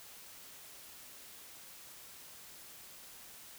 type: silence
effects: white hiss -53 dBFS RMS until 3.58 s